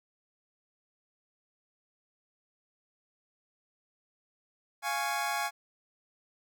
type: chord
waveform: 25% pulse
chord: Db major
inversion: first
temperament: equal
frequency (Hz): 698.5 / 830.6 / 1108.7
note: F5 / Ab5 / Db6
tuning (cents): 0 / 0 / 0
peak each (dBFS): -32 / -29 / -32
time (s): 4.82-5.51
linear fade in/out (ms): 50
effects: none